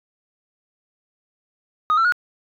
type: tone with pitch steps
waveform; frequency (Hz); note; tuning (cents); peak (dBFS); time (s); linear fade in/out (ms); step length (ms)
sine; 1244.5 / 1341.5 / 1446.2; D#6 / E6 / F#6; 0 / +30 / -40; -12; 1.9-2.122; 0; 74
effects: tanh soft clip ceiling -13 dBFS